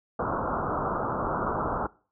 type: low-pass noise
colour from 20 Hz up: white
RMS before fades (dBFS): -29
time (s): 0.19-1.87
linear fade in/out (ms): 5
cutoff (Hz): 1400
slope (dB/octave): 96
effects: noise-tail reverb RT60 0.4 s tail -22 dB re dry